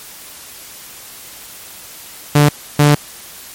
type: tone bursts at uneven times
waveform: sawtooth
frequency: 146.83 Hz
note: D3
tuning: in tune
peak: -3 dBFS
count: 2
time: 2.35-2.49 / 2.79-2.95 s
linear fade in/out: 5 ms
effects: white hiss -35 dBFS RMS until 3.54 s + MP3 64 kbps